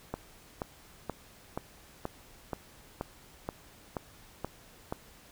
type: click train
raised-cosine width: 1 ms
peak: -19 dBFS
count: 11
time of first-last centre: 0.14-4.925 s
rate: 2.09 Hz
effects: pink hiss -56 dBFS RMS until 5.31 s